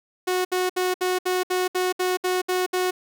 sawtooth tone bursts, 366.3 Hz, F#4, 17 cents flat, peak -17 dBFS, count 11, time 0.27-2.91 s, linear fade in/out 10 ms, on 180 ms, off 66 ms, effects none

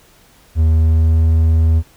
triangle tone with pitch glide, 79.6 to 80.71 Hz, D#2 to E2, +40 to -36 cents, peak -7 dBFS, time 0.55-1.83 s, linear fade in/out 50 ms, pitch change +24 cents, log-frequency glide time 0.66-1.25 s, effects pink hiss -49 dBFS RMS until 1.96 s

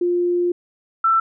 sine tone pair in turn, 351.8 / 1334.8 Hz, F4 / E6, +13 / +21 cents, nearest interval octave + major seventh, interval 2308 cents, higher second, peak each -16 / -13 dBFS, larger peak second, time 0.01-0.52 / 1.04-1.2 s, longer first, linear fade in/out 5 ms, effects none

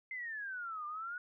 sine exponential two-way sweep, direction down then up, 2093 to 1188 to 1475 Hz, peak -39 dBFS, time 0.11-1.18 s, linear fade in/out 2 ms, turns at 0.86 s, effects none

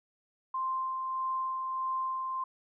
sine tone with tremolo, 1046.5 Hz, C6, in tune, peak -29 dBFS, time 0.54-2.44 s, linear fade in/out 5 ms, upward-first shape sine, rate 1.6 Hz, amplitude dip 30%, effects none

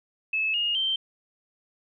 sine tone with pitch steps, 2600 / 2852 / 3128 Hz, E7 / F7 / G7, -24 / +36 / -4 cents, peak -23 dBFS, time 0.33-0.96 s, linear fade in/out 5 ms, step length 210 ms, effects none

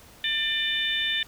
harmonic tone, 596 Hz, D5, 25 cents sharp, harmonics 3 / 4 / 5 / 6, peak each -29 / -33 / -30 / -27 dBFS, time 0.24-1.23 s, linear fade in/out 2 ms, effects pink hiss -51 dBFS RMS until 1.27 s

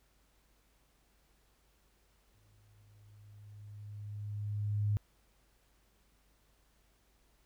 sine tone with exponential growth, 103.83 Hz, G#2, in tune, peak -27 dBFS, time 2.34-4.97 s, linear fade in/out 0 ms, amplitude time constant 570 ms, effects added 50 Hz sine -70 dBFS peak until 7.45 s + pink hiss -72 dBFS RMS until 7.45 s

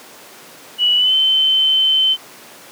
sine tone with pitch glide, 2942 to 3074 Hz, F#7 to G7, -11 to -35 cents, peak -11 dBFS, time 0.78-2.17 s, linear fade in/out 50 ms, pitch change +76 cents, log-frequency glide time 0.96-1.14 s, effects pink hiss -39 dBFS RMS until 2.71 s + high-pass 300 Hz 12 dB/octave

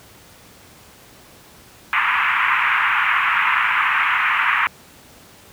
pink band-pass noise, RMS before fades -18 dBFS, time 1.93-4.67 s, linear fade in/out 0 ms, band 990 to 2600 Hz, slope 48 dB/octave, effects pink hiss -46 dBFS RMS until 5.52 s + high-pass 60 Hz 12 dB/octave

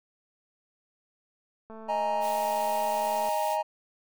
click train, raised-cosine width 1 ms, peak -32 dBFS, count 352, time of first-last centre 1.7-3.288 s, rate 221 Hz
triangle chord, D# suspended fourth, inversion none, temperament equal, 622.3 / 830.6 / 932.3 Hz, D#5 / G#5 / A#5, 0 / 0 / 0 cents, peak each -28 dBFS, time 1.88-3.63 s, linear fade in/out 20 ms
white high-pass noise, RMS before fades -42 dBFS, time 2.2-3.58 s, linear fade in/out 50 ms, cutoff 1800 Hz, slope 96 dB/octave
effects none

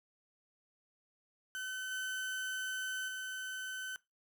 35% pulse tone with level steps, 1522 Hz, F#6, 48 cents sharp, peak -37 / -35 / -38 dBFS, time 1.55-3.96 s, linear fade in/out 0 ms, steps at 1.91 / 3.08 s, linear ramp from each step 5 ms, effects noise-tail reverb RT60 0.2 s tail -19 dB re dry

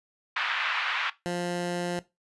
pink band-pass noise, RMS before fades -29 dBFS, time 0.36-1.1 s, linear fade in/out 5 ms, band 1100 to 3100 Hz, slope 24 dB/octave
15% pulse tone, 175.7 Hz, F3, 11 cents sharp, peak -22 dBFS, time 1.26-1.99 s, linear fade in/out 0 ms
effects noise-tail reverb RT60 0.2 s tail -17 dB re dry + resampled to 24000 Hz

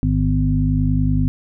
harmonic tone with a mistuned harmonic, 50.7 Hz, G#1, 41 cents flat, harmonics 1 / 2 / 3 / 5, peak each -20 / -20 / -20 / -20 dBFS, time 0.03-1.28 s, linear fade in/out 0 ms, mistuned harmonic 1, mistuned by +34 cents, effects none

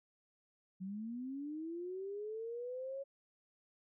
sine linear sweep, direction up, 182.3 to 554.4 Hz, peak -40 dBFS, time 0.8-3.04 s, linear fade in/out 20 ms, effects none

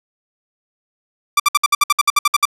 sawtooth tone bursts, 1174.7 Hz, D6, in tune, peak -6 dBFS, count 13, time 1.37-2.454 s, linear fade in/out 5 ms, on 28 ms, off 60 ms, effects resampled to 32000 Hz + 8-bit

